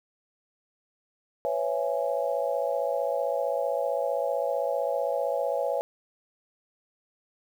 sine chord, C# minor seventh, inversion third, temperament just, 498.9 / 554.4 / 665.2 / 831.5 Hz, B4 / C#5 / E5 / G#5, +17 / 0 / +16 / +2 cents, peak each -31 / -28 / -31 / -34 dBFS, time 1.45-5.81 s, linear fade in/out 0 ms, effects 9-bit

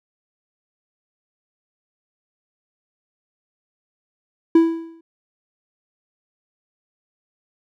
triangle tone with exponential decay, 329.6 Hz, E4, in tune, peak -5 dBFS, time 4.55-5.01 s, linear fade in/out 5 ms, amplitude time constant 98 ms, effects none

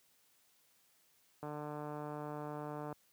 click train, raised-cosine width 1 ms, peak -30 dBFS, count 224, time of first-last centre 1.43-2.927 s, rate 149 Hz, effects white hiss -71 dBFS RMS until 3.12 s + high-pass 80 Hz 12 dB/octave

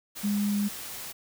sine tone in noise, 204.8 Hz, G#3, 24 cents flat, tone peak -24 dBFS, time 0.23-0.69 s, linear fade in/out 20 ms, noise white, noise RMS -39 dBFS, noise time 0.15-1.13 s, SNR +12 dB, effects none

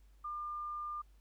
sine tone, 1200 Hz, D6, 37 cents sharp, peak -38 dBFS, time 0.24-1.02 s, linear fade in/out 10 ms, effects added 50 Hz sine -59 dBFS peak until 1.2 s + pink hiss -75 dBFS RMS until 1.2 s

